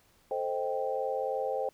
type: chord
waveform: sine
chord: A half-diminished seventh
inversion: none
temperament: equal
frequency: 440 / 523.3 / 622.3 / 784 Hz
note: A4 / C5 / Eb5 / G5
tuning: 0 / 0 / 0 / 0 cents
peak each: -36 / -32 / -38 / -35 dBFS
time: 0.31-1.69 s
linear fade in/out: 2 ms
effects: pink hiss -65 dBFS RMS until 1.73 s